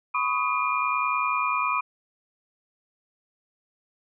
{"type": "tone cluster", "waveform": "sine", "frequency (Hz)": [1002, 1112, 1253, 2422], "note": ["B5", "C#6", "D#6", "D#7"], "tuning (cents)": [25, 5, 12, -47], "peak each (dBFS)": -28, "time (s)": [0.14, 1.81], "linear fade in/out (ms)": 10, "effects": []}